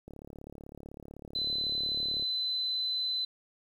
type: click train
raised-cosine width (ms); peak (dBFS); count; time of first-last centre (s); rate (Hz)
2; -32; 78; 0.08-2.225; 35.9
type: tone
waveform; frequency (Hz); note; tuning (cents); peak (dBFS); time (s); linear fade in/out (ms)
sine; 4029; B7; +34; -29; 1.35-3.25; 5
effects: 10-bit